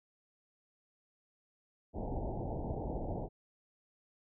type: low-pass noise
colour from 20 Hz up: pink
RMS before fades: -38 dBFS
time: 1.93-3.29 s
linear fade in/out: 50 ms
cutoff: 880 Hz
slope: 96 dB/octave
effects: none